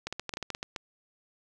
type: clicks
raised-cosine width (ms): 0.2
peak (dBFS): -17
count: 11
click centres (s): 0.07 / 0.126 / 0.196 / 0.293 / 0.338 / 0.371 / 0.427 / 0.503 / 0.549 / 0.629 / 0.762
effects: none